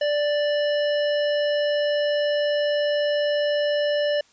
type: harmonic tone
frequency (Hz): 587.3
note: D5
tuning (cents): 0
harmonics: 1 / 3 / 5 / 7 / 9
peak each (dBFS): -20 / -31 / -32 / -43 / -38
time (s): 0.01-4.21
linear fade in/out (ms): 5
effects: white hiss -58 dBFS RMS until 4.32 s + resampled to 16000 Hz